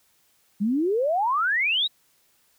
sine exponential sweep, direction up, 192.8 to 3957 Hz, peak -20 dBFS, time 0.6-1.88 s, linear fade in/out 20 ms, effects white hiss -64 dBFS RMS until 2.58 s

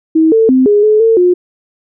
sine tone with pitch steps, 319.6 / 447.2 / 259 / 413.3 / 428 / 450.7 / 358 Hz, D#4 / A4 / C4 / G#4 / A4 / A4 / F4, +47 / +28 / -17 / -8 / -48 / +42 / +43 cents, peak -5 dBFS, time 0.15-1.34 s, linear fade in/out 10 ms, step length 170 ms, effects none

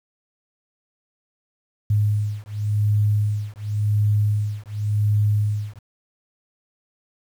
sine beating tone pair, 104.2 / 105.11 Hz, G#2 / G#2, +6 / +21 cents, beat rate 0.91 Hz, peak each -21 dBFS, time 1.9-5.79 s, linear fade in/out 5 ms, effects 8-bit

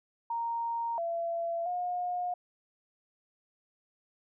sine tone with pitch steps, 930 / 676 / 716 Hz, A#5 / E5 / F5, -4 / +43 / +43 cents, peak -30 dBFS, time 0.3-2.34 s, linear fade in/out 5 ms, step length 680 ms, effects none

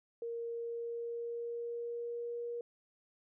sine tone with pitch glide, 466.2 to 474.3 Hz, A#4 to A#4, 0 to +30 cents, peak -37 dBFS, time 0.22-2.61 s, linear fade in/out 2 ms, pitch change +30 cents, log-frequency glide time 0.48-2.44 s, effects none

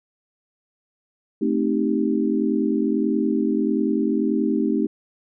sine chord, A half-diminished seventh, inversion none, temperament equal, 220 / 261.6 / 311.1 / 392 Hz, A3 / C4 / Eb4 / G4, 0 / 0 / 0 / 0 cents, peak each -23 / -24 / -23 / -26 dBFS, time 1.41-4.87 s, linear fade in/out 10 ms, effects none

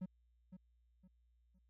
triangle tone with echo, 184.7 Hz, F#3, 3 cents flat, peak -38 dBFS, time 0.01-0.06 s, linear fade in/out 10 ms, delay 510 ms, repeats 3, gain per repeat -10 dB, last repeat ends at 1.59 s, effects added 59 Hz sine -70 dBFS peak until 1.69 s

